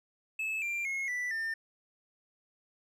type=tone with pitch steps; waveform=triangle; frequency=2604 / 2374 / 2165 / 1973.5 / 1799.3 Hz; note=E7 / D7 / C#7 / B6 / A6; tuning=-22 / +18 / -41 / -2 / +38 cents; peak=-30 dBFS; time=0.39-1.54 s; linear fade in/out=5 ms; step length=230 ms; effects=none